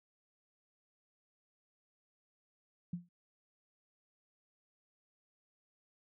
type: tone with exponential decay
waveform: sine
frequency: 174.61 Hz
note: F3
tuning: in tune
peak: -33 dBFS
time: 2.93-3.09 s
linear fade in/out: 5 ms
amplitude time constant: 33 ms
effects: none